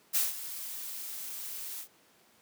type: noise with ADSR envelope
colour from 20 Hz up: blue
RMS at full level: -26 dBFS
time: 0.13-1.88 s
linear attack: 27 ms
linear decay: 170 ms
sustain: -14 dB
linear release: 90 ms
effects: pink hiss -63 dBFS RMS until 2.41 s + high-pass 200 Hz 12 dB/octave